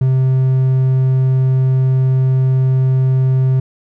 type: tone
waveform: triangle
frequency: 130.81 Hz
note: C3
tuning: in tune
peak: -8 dBFS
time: 0.01-3.6 s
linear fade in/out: 5 ms
effects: none